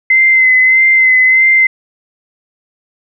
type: tone with vibrato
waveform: sine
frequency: 2058 Hz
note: C7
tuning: 29 cents flat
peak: -5 dBFS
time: 0.1-1.67 s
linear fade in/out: 5 ms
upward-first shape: sine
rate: 1.6 Hz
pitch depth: 26 cents each way
effects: none